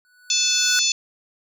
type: tone with exponential growth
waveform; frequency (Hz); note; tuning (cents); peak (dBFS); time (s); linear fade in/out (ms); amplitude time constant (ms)
square; 1480; F#6; 0; -20; 0.05-0.79; 0; 160
type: harmonic tone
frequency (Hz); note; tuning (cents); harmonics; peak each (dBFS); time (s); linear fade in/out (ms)
872; A5; -16; 3 / 4 / 5 / 6 / 7 / 8; -26 / -24 / -24 / -26 / -24 / -25; 0.3-0.92; 2
effects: none